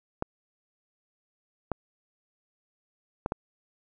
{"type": "clicks", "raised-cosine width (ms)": 1, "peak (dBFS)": -14, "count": 4, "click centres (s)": [0.224, 1.717, 3.261, 3.321], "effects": []}